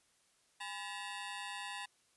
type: ring-modulated tone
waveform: 15% pulse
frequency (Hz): 910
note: A#5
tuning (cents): -42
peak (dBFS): -32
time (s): 0.6-1.86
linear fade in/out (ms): 10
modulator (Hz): 95.7
effects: white hiss -72 dBFS RMS until 2.16 s + resampled to 24000 Hz